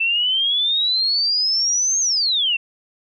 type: exponential two-way sweep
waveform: sine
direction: up then down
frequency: 2652 to 6510 to 2652 Hz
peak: -16 dBFS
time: 0-2.57 s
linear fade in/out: 10 ms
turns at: 2 s
effects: none